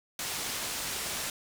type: low-pass noise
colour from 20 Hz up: white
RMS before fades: -35 dBFS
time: 0.19-1.3 s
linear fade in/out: 2 ms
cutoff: 9400 Hz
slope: 12 dB/octave
effects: none